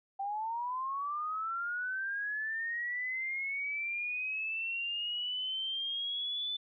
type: linear sweep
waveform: sine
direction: up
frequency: 776 to 3520 Hz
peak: -33 dBFS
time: 0.19-6.57 s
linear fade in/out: 10 ms
effects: none